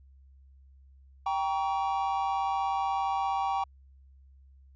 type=chord; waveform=triangle; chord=G diminished; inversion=none; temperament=just; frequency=784 / 940.8 / 1128.9 Hz; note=G5 / Bb5 / Db6; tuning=0 / +16 / +31 cents; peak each=-27 / -31 / -32 dBFS; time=1.26-3.64 s; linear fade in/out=5 ms; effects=added 67 Hz sine -53 dBFS peak until 4.75 s + resampled to 16000 Hz